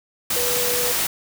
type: tone in noise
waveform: sine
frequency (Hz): 489.1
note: B4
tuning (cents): -17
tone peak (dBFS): -25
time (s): 0.36-0.92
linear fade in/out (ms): 5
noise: white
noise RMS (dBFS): -22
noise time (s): 0.3-1.07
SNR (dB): -6
effects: none